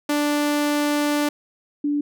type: tone pair in turn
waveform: sawtooth / sine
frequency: 293.7 / 291.2 Hz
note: D4 / D4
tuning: 0 / -15 cents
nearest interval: unison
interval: 15 cents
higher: first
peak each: -15 / -19 dBFS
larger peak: first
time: 0.09-1.29 / 1.84-2.01 s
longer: first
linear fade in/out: 5 ms
effects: none